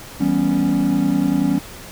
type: chord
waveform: triangle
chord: C# half-diminished seventh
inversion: first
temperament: equal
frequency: 164.81 / 196 / 246.9 / 277.2 Hz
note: E3 / G3 / B3 / C#4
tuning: 0 / 0 / 0 / 0 cents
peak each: -22 / -19 / -20 / -16 dBFS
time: 0.2-1.59 s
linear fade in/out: 10 ms
effects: pink hiss -37 dBFS RMS until 1.91 s